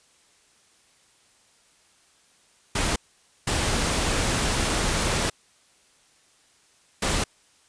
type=noise bursts at uneven times; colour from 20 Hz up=pink; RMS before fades=-24 dBFS; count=3; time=2.75-2.96 / 3.47-5.3 / 7.02-7.24 s; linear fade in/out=5 ms; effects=white hiss -60 dBFS RMS until 7.68 s + resampled to 22050 Hz